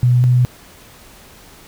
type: tone pair in turn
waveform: sine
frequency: 123.47 / 124.4 Hz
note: B2 / B2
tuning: 0 / +13 cents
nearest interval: unison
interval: 13 cents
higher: second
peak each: -9 dBFS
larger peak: neither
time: 0.03-0.24 / 0.24-0.45 s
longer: neither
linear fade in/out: 0 ms
effects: pink hiss -43 dBFS RMS until 1.67 s